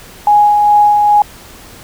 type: tone with tremolo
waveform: sine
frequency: 830.6 Hz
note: G#5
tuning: in tune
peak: -4 dBFS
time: 0.27-1.22 s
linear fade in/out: 2 ms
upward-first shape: sine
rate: 2.4 Hz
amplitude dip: 30%
effects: pink hiss -36 dBFS RMS until 1.83 s